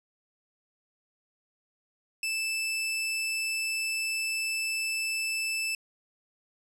sawtooth tone, 2637 Hz, E7, in tune, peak -25 dBFS, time 2.23-5.75 s, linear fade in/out 2 ms, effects low-pass 12000 Hz 12 dB/octave

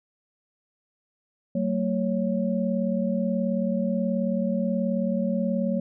sine tone cluster, 189.2 / 227.8 / 554 Hz, F#3 / A#3 / C#5, +39 / -40 / -1 cents, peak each -26 / -26 / -29 dBFS, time 1.55-5.8 s, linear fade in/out 5 ms, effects none

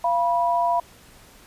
sine tone pair together, 690.1 / 976 Hz, F5 / B5, -21 / -21 cents, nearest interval tritone, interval 600 cents, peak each -21 / -21 dBFS, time 0.04-0.8 s, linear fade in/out 5 ms, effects pink hiss -50 dBFS RMS until 1.46 s + resampled to 32000 Hz

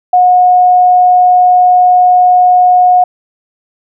sine tone, 725 Hz, F#5, 35 cents flat, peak -3 dBFS, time 0.13-3.04 s, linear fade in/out 5 ms, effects none

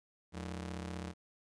sawtooth ring-modulated tone, 130.81 Hz, C3, in tune, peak -33 dBFS, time 0.32-1.14 s, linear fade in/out 50 ms, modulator 47.6 Hz, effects resampled to 22050 Hz + 12-bit

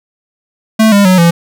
square tone with pitch steps, 220 / 201.7 / 185 / 169.64 Hz, A3 / G3 / F#3 / E3, 0 / +50 / 0 / +50 cents, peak -5 dBFS, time 0.79-1.31 s, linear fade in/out 10 ms, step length 130 ms, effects none

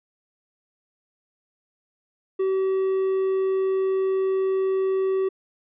triangle tone, 382 Hz, G4, 45 cents flat, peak -18 dBFS, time 2.39-5.29 s, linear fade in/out 10 ms, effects resampled to 8000 Hz

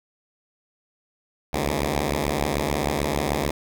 5% pulse beating tone pair, 69.3 / 76 Hz, C#2 / D#2, 0 / -40 cents, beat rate 6.7 Hz, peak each -14 dBFS, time 1.53-3.51 s, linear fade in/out 5 ms, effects none

